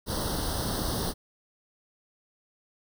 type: noise with comb filter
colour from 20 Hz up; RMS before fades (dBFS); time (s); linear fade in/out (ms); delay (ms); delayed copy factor
pink; -30; 0.06-1.14; 50; 0.21; +1
effects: none